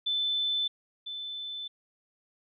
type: tone pair in turn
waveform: sine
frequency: 3520 / 3520 Hz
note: A7 / A7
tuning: 0 / 0 cents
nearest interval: unison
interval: 0 cents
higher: neither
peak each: -26 / -35 dBFS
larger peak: first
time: 0.06-0.68 / 1.06-1.68 s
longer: neither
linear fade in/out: 10 ms
effects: none